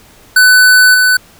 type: tone with level steps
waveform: square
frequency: 1500 Hz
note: F#6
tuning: 23 cents sharp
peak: -4 / -7 dBFS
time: 0.36-1.17 s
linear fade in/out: 5 ms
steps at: 0.94 s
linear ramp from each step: 5 ms
effects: pink hiss -42 dBFS RMS until 1.39 s